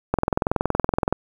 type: click train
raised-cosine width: 1 ms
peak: -5 dBFS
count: 22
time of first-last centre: 0.14-1.126 s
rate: 21.3 Hz
effects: 7-bit

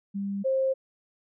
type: tone pair in turn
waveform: sine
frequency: 198.8 / 530.7 Hz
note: G3 / C5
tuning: +25 / +24 cents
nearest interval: octave + perfect fourth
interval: 1699 cents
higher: second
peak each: -28 / -22 dBFS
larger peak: second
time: 0.14-0.44 / 0.44-0.74 s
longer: neither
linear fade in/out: 20 ms
effects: none

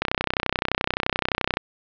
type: click train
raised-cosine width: 0.3 ms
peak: -4 dBFS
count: 50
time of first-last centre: 0.02-1.571 s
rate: 31.6 Hz
effects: low-pass 4000 Hz 12 dB/octave

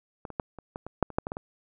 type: clicks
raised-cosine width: 1 ms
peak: -23 / -26 / -14 / -28 / -21 / -23 / -7 / -27 / -10 / -18 / -19 / -21 dBFS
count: 12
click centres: 0.252 / 0.303 / 0.398 / 0.587 / 0.759 / 0.866 / 1.027 / 1.103 / 1.185 / 1.269 / 1.319 / 1.369 s
effects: none

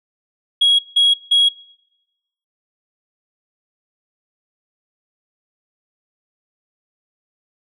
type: tone bursts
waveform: sine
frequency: 3311 Hz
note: G#7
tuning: 6 cents flat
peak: -8 dBFS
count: 3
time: 0.61-1.49 s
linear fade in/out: 10 ms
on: 180 ms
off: 170 ms
effects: noise-tail reverb RT60 1.0 s tail -26 dB re dry + tanh soft clip ceiling -8 dBFS

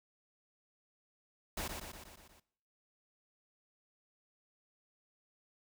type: noise with echo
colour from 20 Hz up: pink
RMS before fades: -39 dBFS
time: 1.57-1.68 s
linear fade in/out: 5 ms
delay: 120 ms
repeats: 6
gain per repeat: -4 dB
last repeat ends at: 2.4 s
effects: noise-tail reverb RT60 0.7 s tail -21 dB re dry

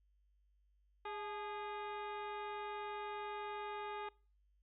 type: harmonic tone with a mistuned harmonic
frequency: 410.6 Hz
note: G#4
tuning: 20 cents flat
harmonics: 1 / 2 / 3 / 4 / 5 / 6 / 7 / 8 / 9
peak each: -47 / -45 / -49 / -55 / -56 / -56 / -63 / -63 / -61 dBFS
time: 1.05-4.09 s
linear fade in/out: 5 ms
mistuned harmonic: 2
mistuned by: +66 cents
effects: noise-tail reverb RT60 0.4 s tail -24 dB re dry + added 50 Hz sine -70 dBFS peak until 4.62 s

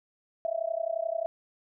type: tone with amplitude modulation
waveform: sine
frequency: 659.3 Hz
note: E5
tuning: in tune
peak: -24 dBFS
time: 0.45-1.26 s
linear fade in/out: 0 ms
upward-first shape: sine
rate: 31.4 Hz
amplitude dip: 95%
effects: none

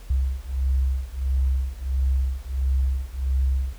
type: beating tone pair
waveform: sine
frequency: 65.41 / 66.91 Hz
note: C2 / C2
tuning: 0 / +39 cents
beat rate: 1.5 Hz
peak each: -23 / -24 dBFS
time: 0.1-3.73 s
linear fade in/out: 5 ms
effects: added 42 Hz sine -39 dBFS peak until 3.78 s + pink hiss -51 dBFS RMS until 3.78 s

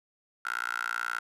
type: tone with high-pass filter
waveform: 10% pulse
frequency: 58.7 Hz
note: A#1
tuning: 13 cents sharp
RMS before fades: -33 dBFS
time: 0.45-1.19 s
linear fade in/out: 5 ms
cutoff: 1400 Hz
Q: 8.8
effects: resampled to 32000 Hz

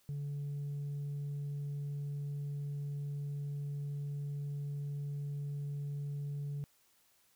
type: tone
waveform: sine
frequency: 143.5 Hz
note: D3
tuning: 40 cents flat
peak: -34 dBFS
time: 0.09-6.64 s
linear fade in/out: 0 ms
effects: tanh soft clip ceiling -35 dBFS + white hiss -70 dBFS RMS until 7.35 s

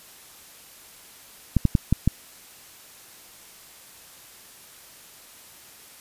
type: clicks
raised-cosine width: 5 ms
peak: -5 dBFS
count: 5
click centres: 1.567 / 1.653 / 1.752 / 1.926 / 2.076 s
effects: white hiss -48 dBFS RMS until 6 s + resampled to 32000 Hz

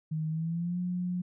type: tone with pitch glide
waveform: sine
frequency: 156.9 to 179.19 Hz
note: D#3 to F3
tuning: +15 to +45 cents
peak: -29 dBFS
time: 0.11-1.22 s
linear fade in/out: 10 ms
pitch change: +230 cents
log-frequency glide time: 0.29-0.79 s
effects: none

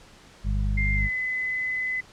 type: harmonic tone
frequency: 50.2 Hz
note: G1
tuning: 42 cents sharp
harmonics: 1 / 2 / 3 / 4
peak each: -23 / -29 / -36 / -35 dBFS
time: 0.43-1.1 s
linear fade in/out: 50 ms
type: tone with pitch glide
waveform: sine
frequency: 2100 to 2019 Hz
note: C7 to B6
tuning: +6 to +38 cents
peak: -25 dBFS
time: 0.77-2.01 s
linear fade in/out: 10 ms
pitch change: -68 cents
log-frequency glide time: 0.96-1.06 s
effects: pink hiss -51 dBFS RMS until 2.12 s + low-pass 7000 Hz 12 dB/octave

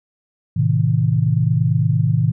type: chord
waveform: sine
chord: A diminished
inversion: none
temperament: equal with one note detuned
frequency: 110 / 130.81 / 159.2 Hz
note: A2 / C3 / Eb3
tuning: 0 / 0 / +40 cents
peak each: -18 dBFS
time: 0.56-2.32 s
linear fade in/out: 10 ms
effects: none

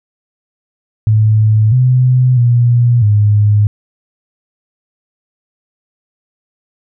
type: tone with pitch steps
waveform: sine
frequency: 108.4 / 127 / 120.2 / 104.4 Hz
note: A2 / B2 / B2 / G#2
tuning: -25 / +49 / -46 / +10 cents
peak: -6 dBFS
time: 1.07-3.67 s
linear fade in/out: 0 ms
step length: 650 ms
effects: none

